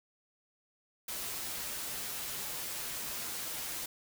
white noise with comb filter, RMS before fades -39 dBFS, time 1.08-3.86 s, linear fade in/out 5 ms, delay 11 ms, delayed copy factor -0.5, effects none

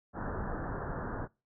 pink low-pass noise, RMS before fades -37 dBFS, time 0.13-1.28 s, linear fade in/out 50 ms, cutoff 1700 Hz, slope 96 dB/octave, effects noise-tail reverb RT60 0.3 s tail -25 dB re dry

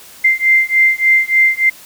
sine beating tone pair, 2087 / 2090.4 Hz, C7 / C7, -5 / -2 cents, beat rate 3.4 Hz, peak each -12 dBFS, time 0.24-1.7 s, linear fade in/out 10 ms, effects white hiss -39 dBFS RMS until 1.85 s

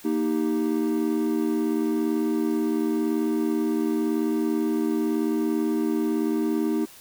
triangle chord, Eb major, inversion second, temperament equal, 233.1 / 311.1 / 392 Hz, Bb3 / Eb4 / G4, 0 / 0 / 0 cents, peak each -25 / -22 / -27 dBFS, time 0.04-6.86 s, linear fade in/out 20 ms, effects white hiss -48 dBFS RMS until 7 s

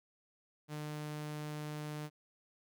sawtooth tone, 150.6 Hz, D3, 44 cents sharp, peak -36 dBFS, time 0.68-2.1 s, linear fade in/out 50 ms, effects none

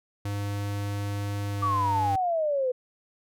square tone with pitch glide, 101.5 to 98.78 Hz, G#2 to G2, -39 to +14 cents, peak -29 dBFS, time 0.25-2.16 s, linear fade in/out 5 ms, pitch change -47 cents, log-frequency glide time 1.49-1.91 s
sine exponential sweep, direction down, 1172 to 493.9 Hz, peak -23 dBFS, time 1.62-2.72 s, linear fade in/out 10 ms
effects none

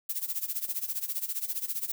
violet noise with tremolo, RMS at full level -30 dBFS, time 0.09-1.92 s, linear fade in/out 5 ms, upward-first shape sine, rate 15 Hz, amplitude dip 85%, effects none

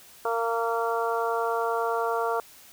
harmonic tone, 230 Hz, A#3, 23 cents flat, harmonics 2 / 3 / 4 / 5 / 6, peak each -28 / -30 / -31 / -32 / -33 dBFS, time 0.25-2.4 s, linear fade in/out 2 ms, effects white hiss -51 dBFS RMS until 2.72 s

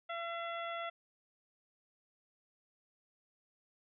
harmonic tone, 677 Hz, E5, 46 cents sharp, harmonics 1 / 2 / 3 / 4 / 5, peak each -41 / -42 / -46 / -52 / -50 dBFS, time 0.09-0.9 s, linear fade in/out 10 ms, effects none

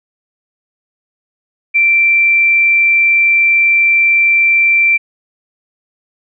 sine tone, 2349 Hz, D7, in tune, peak -7 dBFS, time 1.74-4.98 s, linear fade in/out 20 ms, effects none

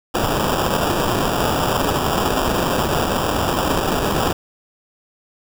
blue noise with sample-and-hold, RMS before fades -19 dBFS, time 0.14-4.33 s, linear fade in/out 10 ms, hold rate 2100 Hz, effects none

